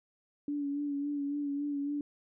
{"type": "tone with vibrato", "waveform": "sine", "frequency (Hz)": 286.5, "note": "D4", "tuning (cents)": -43, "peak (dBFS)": -31, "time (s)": [0.48, 2.01], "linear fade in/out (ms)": 2, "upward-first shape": "sine", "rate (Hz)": 3.6, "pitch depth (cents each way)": 31, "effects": []}